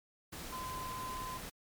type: tone in noise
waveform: sine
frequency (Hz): 1027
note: C6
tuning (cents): -33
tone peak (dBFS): -40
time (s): 0.52-1.38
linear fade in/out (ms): 10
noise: pink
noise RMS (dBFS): -45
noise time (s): 0.32-1.5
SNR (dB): +2
effects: MP3 96 kbps